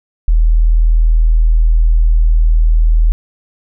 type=tone; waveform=sine; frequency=40.19 Hz; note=E1; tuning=43 cents flat; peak=-6 dBFS; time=0.28-3.12 s; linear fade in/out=0 ms; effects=none